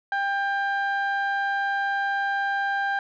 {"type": "tone pair together", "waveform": "sine", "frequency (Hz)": [794.5, 1589], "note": ["G5", "G6"], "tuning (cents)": [23, 23], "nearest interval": "octave", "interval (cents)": 1200, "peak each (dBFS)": -23, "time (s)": [0.12, 2.99], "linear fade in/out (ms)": 2, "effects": ["tanh soft clip ceiling -20 dBFS"]}